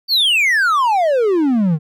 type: exponential sweep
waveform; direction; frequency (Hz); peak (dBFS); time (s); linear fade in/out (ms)
triangle; down; 4651 to 146.83; -10; 0.08-1.79; 50
effects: none